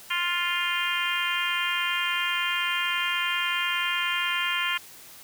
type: harmonic tone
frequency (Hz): 350.2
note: F4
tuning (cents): +5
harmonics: 3 / 4 / 5 / 6 / 7 / 8 / 9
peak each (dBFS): -32 / -32 / -32 / -32 / -32 / -32 / -32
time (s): 0.1-4.78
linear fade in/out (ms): 10
effects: white hiss -47 dBFS RMS until 5.23 s